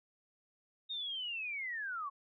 sine linear sweep, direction down, 3729 to 1076 Hz, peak -37 dBFS, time 0.89-2.1 s, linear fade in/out 20 ms, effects none

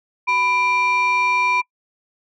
sine tone pair together, 995 / 2367 Hz, B5 / D7, +13 / +13 cents, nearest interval octave + minor third, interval 1500 cents, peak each -16 dBFS, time 0.27-1.62 s, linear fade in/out 20 ms, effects noise-tail reverb RT60 0.1 s tail -26 dB re dry + tanh soft clip ceiling -12 dBFS

